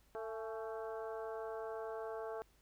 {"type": "harmonic tone with a mistuned harmonic", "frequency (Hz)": 222.9, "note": "A3", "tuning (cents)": 23, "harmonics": [2, 3, 4, 5, 6, 7], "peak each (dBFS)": [-43, -46, -50, -53, -55, -57], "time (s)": [0.15, 2.42], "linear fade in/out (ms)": 0, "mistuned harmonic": 4, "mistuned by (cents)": -63, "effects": ["added 50 Hz sine -70 dBFS peak until 2.61 s", "pink hiss -72 dBFS RMS until 2.61 s"]}